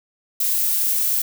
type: noise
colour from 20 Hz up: violet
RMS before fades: -20 dBFS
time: 0.4-1.22 s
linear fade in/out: 5 ms
effects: none